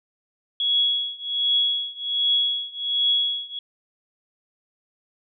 sine tone with tremolo, 3346 Hz, G#7, 12 cents sharp, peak -16 dBFS, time 0.6-3.59 s, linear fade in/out 2 ms, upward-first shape triangle, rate 1.3 Hz, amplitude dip 95%, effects none

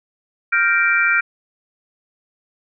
sine chord, G minor seventh, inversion third, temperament equal, 1396.9 / 1568 / 1864.7 / 2349 Hz, F6 / G6 / Bb6 / D7, 0 / 0 / 0 / 0 cents, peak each -17 / -20 / -23 / -18 dBFS, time 0.52-1.21 s, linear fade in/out 10 ms, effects none

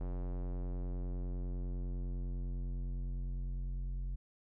square tone with low-pass filter sweep, 45 Hz, F#1, 47 cents flat, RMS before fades -38 dBFS, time 0-4.16 s, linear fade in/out 10 ms, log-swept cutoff 780 to 120 Hz, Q 0.77, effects none

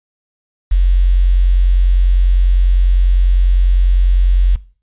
sine tone with quantisation, 45 Hz, F#1, 47 cents flat, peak -7 dBFS, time 0.71-4.56 s, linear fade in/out 10 ms, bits 6, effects noise-tail reverb RT60 0.4 s tail -19 dB re dry + resampled to 8000 Hz

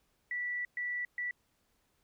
sine tone bursts at uneven times, 1959 Hz, B6, 15 cents flat, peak -33 dBFS, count 3, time 0.31-0.65 / 0.77-1.05 / 1.18-1.31 s, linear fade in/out 2 ms, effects pink hiss -75 dBFS RMS until 2.03 s

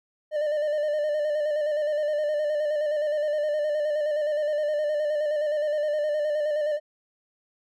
triangle tone with vibrato, 600 Hz, D5, 37 cents sharp, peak -21 dBFS, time 0.31-6.8 s, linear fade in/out 50 ms, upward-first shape square, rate 9.6 Hz, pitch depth 35 cents each way, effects none

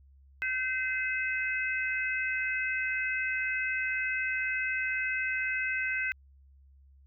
harmonic tone, 514 Hz, C5, 31 cents flat, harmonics 3 / 4 / 5, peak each -32 / -33 / -34 dBFS, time 0.42-6.12 s, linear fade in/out 0 ms, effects added 68 Hz sine -55 dBFS peak until 7.06 s

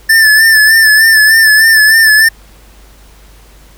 square tone with vibrato, 1760 Hz, A6, in tune, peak -4 dBFS, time 0.09-2.29 s, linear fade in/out 10 ms, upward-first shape sine, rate 3.3 Hz, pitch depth 46 cents each way, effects added 50 Hz sine -38 dBFS peak until 3.77 s + pink hiss -43 dBFS RMS until 3.77 s

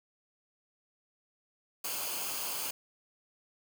white noise with comb filter, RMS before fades -36 dBFS, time 1.84-2.71 s, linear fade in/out 5 ms, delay 0.53 ms, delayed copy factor -0.6, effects none

